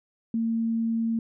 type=tone; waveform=sine; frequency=227.5 Hz; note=A#3; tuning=42 cents flat; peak=-23 dBFS; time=0.34-1.19 s; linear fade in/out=2 ms; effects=none